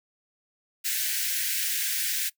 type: high-pass noise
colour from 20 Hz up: white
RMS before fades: -28 dBFS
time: 0.84-2.3 s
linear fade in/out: 20 ms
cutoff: 1500 Hz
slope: 96 dB/octave
effects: noise-tail reverb RT60 0.1 s tail -20 dB re dry